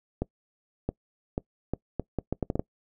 accelerating click train, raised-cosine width 2 ms, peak -14 dBFS, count 11, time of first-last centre 0.22-2.595 s, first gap 670 ms, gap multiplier 0.73, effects noise-tail reverb RT60 0.1 s tail -23 dB re dry

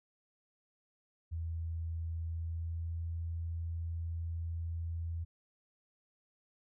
sine tone with pitch glide, 82.41 to 83.37 Hz, E2 to E2, 0 to +20 cents, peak -35 dBFS, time 1.31-5.25 s, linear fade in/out 20 ms, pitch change +20 cents, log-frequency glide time 2.24-3 s, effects none

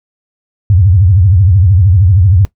sine tone with vibrato, 93.6 Hz, F#2, 20 cents sharp, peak -4 dBFS, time 0.7-2.45 s, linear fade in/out 0 ms, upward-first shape triangle, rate 13 Hz, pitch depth 270 cents each way, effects noise-tail reverb RT60 0.1 s tail -18 dB re dry

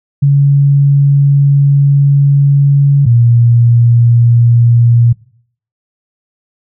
sine tone pair in turn, 140.8 / 118.4 Hz, C#3 / A#2, +27 / +27 cents, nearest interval minor third, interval 300 cents, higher first, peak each -4 dBFS, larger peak neither, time 0.22-3.06 / 3.06-5.13 s, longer first, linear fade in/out 10 ms, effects noise-tail reverb RT60 0.6 s tail -22 dB re dry

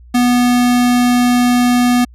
square tone, 245.1 Hz, B3, 13 cents flat, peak -10 dBFS, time 0.14-2.05 s, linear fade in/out 10 ms, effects added 60 Hz sine -37 dBFS peak until 2.14 s + resampled to 32000 Hz

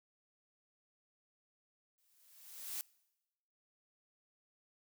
blue noise with exponential growth, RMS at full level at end -39 dBFS, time 1.98-2.81 s, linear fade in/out 0 ms, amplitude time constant 180 ms, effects noise-tail reverb RT60 1.0 s tail -24 dB re dry

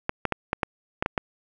clicks, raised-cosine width 0.5 ms, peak -8 dBFS, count 8, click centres 0.094 / 0.253 / 0.323 / 0.531 / 0.632 / 1.025 / 1.061 / 1.178 s, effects none

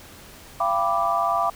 sine chord, G dominant seventh, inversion third, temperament equal with one note detuned, 682.5 / 784 / 987.8 / 1174.7 Hz, F5 / G5 / B5 / D6, -40 / 0 / 0 / 0 cents, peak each -24 / -27 / -27 / -23 dBFS, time 0.6-1.5 s, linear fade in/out 5 ms, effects pink hiss -45 dBFS RMS until 1.55 s

